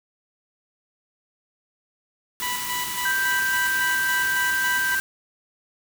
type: band-stop noise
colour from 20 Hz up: white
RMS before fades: -31 dBFS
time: 2.4-5 s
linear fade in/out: 0 ms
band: 460 to 810 Hz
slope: 96 dB/octave
type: tone with tremolo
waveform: 20% pulse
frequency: 985 Hz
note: B5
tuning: 5 cents flat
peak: -21 dBFS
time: 2.42-4.95 s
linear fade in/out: 2 ms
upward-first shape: square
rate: 3.6 Hz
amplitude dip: 50%
type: tone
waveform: sine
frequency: 1570 Hz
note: G6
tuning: 2 cents sharp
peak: -21 dBFS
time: 3.05-5 s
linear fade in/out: 5 ms
effects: none